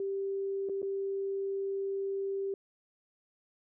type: tone with dropouts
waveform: sine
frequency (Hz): 392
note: G4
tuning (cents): 0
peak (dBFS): -31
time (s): 0-2.54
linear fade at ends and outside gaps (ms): 2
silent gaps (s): 0.689-0.695 / 0.819-0.828
effects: none